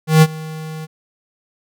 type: tone with ADSR envelope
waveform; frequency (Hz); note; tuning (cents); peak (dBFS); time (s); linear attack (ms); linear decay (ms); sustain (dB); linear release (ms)
square; 157.4; D#3; +20; -5; 0.07-0.87; 150; 46; -22; 31
effects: none